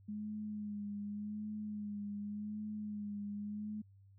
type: tone with vibrato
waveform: sine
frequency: 208.3 Hz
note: G#3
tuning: 5 cents sharp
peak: -39 dBFS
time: 0.08-3.82 s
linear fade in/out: 10 ms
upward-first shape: sine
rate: 0.87 Hz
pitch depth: 34 cents each way
effects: added 98 Hz sine -59 dBFS peak until 4.18 s